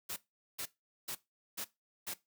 white noise bursts, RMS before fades -40 dBFS, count 5, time 0.09-2.14 s, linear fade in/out 10 ms, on 74 ms, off 420 ms, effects noise-tail reverb RT60 0.2 s tail -18 dB re dry + high-pass 100 Hz 12 dB/octave

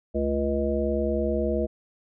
harmonic tone with a mistuned harmonic, 69.3 Hz, C#2, in tune, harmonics 1 / 3 / 5 / 7 / 9, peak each -29 / -29 / -29 / -29 / -29 dBFS, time 0.14-1.67 s, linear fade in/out 20 ms, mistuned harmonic 3, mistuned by +80 cents, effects none

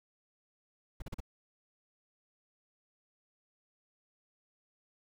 brown noise bursts, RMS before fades -38 dBFS, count 4, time 1-1.204 s, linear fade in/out 5 ms, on 21 ms, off 40 ms, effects none

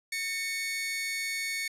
sawtooth tone pair together, 1813.3 / 2217 Hz, A#6 / C#7, -48 / 0 cents, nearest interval minor third, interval 348 cents, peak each -35 / -28 dBFS, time 0.12-1.68 s, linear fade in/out 5 ms, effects resampled to 32000 Hz

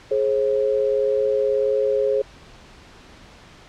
sine tone pair together, 419.9 / 538.4 Hz, G#4 / C5, +19 / +49 cents, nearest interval major third, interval 430 cents, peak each -20 dBFS, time 0.11-2.22 s, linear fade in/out 5 ms, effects pink hiss -46 dBFS RMS until 3.68 s + low-pass 5000 Hz 12 dB/octave

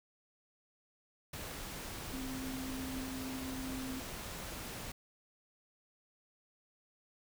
sine tone in noise, 261.6 Hz, C4, in tune, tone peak -40 dBFS, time 2.13-4 s, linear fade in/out 5 ms, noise pink, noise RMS -44 dBFS, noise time 1.33-4.92 s, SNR +1 dB, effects none

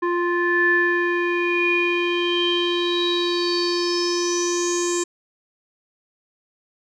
square tone with low-pass filter sweep, 349.2 Hz, F4, in tune, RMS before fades -21 dBFS, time 0.02-5.04 s, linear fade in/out 10 ms, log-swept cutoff 1400 to 7400 Hz, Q 9.4, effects none

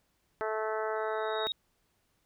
harmonic tone, 217.9 Hz, A3, 17 cents flat, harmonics 2 / 3 / 4 / 5 / 6 / 7 / 8 / 9, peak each -34 / -36 / -38 / -43 / -39 / -42 / -47 / -48 dBFS, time 0.41-1.47 s, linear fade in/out 0 ms
sine tone with exponential growth, 3768 Hz, A#7, 18 cents sharp, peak -29 dBFS, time 0.96-1.52 s, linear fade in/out 1 ms, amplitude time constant 120 ms
effects pink hiss -74 dBFS RMS until 2.25 s

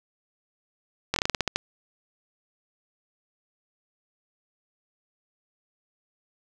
slowing click train, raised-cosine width 0.2 ms, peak -6 dBFS, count 10, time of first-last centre 1.14-1.56 s, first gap 22 ms, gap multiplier 1.18, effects none

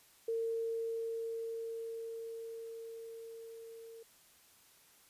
sine tone with level ramp, 455.5 Hz, A#4, 40 cents flat, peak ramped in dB -32 to -49 dBFS, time 0.28-4.03 s, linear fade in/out 5 ms, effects white hiss -64 dBFS RMS until 5.09 s + resampled to 32000 Hz

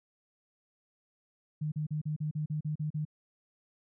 sine tone bursts, 152.3 Hz, D#3, 37 cents flat, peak -30 dBFS, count 10, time 1.61-3.052 s, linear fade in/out 10 ms, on 110 ms, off 38 ms, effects none

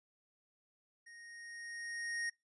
square tone with level ramp, 1864.7 Hz, A#6, in tune, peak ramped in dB -55 to -36 dBFS, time 1.06-2.3 s, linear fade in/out 10 ms, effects noise-tail reverb RT60 0.2 s tail -22 dB re dry + resampled to 24000 Hz

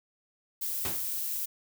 violet noise, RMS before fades -33 dBFS, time 0.61-1.46 s, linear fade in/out 10 ms
pink noise with exponential decay, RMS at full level -31 dBFS, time 0.85-1.1 s, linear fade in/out 0 ms, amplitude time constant 53 ms
effects high-pass 80 Hz 12 dB/octave

